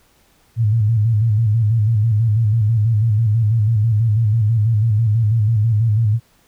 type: tone with vibrato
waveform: sine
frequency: 110 Hz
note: A2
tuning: in tune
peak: -12 dBFS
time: 0.56-6.2 s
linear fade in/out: 50 ms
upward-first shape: square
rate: 6.1 Hz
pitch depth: 82 cents each way
effects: pink hiss -56 dBFS RMS until 6.47 s